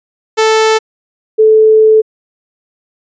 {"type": "tone pair in turn", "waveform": ["sawtooth", "sine"], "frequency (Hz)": [439.8, 436.3], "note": ["A4", "A4"], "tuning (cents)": [-1, -15], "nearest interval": "unison", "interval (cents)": 14, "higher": "first", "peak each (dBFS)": -3, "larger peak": "neither", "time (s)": [[0.37, 0.79], [1.38, 2.02]], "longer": "second", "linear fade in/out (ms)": 20, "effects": ["resampled to 16000 Hz"]}